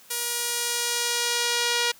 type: tone with band-pass filter sweep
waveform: sawtooth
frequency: 477.1 Hz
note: A#4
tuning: 40 cents sharp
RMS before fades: -26 dBFS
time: 0.1-1.92 s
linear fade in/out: 10 ms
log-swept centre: 11000 to 4100 Hz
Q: 0.81
effects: white hiss -52 dBFS RMS until 1.99 s + high-pass 60 Hz 12 dB/octave